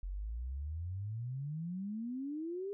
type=exponential sweep; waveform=sine; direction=up; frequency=44.17 to 411.1 Hz; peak=-37 dBFS; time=0.03-2.73 s; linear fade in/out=0 ms; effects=none